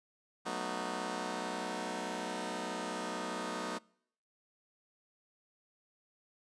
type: chord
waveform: 10% pulse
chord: B dominant seventh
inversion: second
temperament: just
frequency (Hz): 185.21 / 222.2 / 246.9 / 308.7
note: F#3 / A3 / B3 / D#4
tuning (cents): +2 / +17 / 0 / -14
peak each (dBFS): -34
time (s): 0.45-3.79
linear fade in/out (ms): 20
effects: noise-tail reverb RT60 0.7 s tail -26 dB re dry + resampled to 22050 Hz